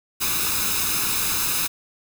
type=noise with comb filter; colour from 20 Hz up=white; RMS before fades=-23 dBFS; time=0.2-1.68 s; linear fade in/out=20 ms; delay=0.78 ms; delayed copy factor=+0.65; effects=none